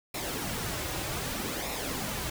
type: noise with flanger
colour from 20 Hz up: pink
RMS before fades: -34 dBFS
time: 0.14-2.3 s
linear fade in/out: 5 ms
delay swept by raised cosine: 0.64 to 4.54 ms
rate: 0.64 Hz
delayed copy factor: -0.55
effects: none